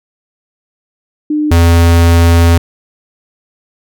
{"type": "tone pair in turn", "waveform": ["sine", "square"], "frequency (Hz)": [301.4, 84.58], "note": ["D4", "E2"], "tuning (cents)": [45, 45], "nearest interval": "octave + minor seventh", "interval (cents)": 2200, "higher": "first", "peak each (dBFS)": [-10, -5], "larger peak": "second", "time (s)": [[1.3, 1.51], [1.51, 2.58]], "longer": "second", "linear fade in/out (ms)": 5, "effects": []}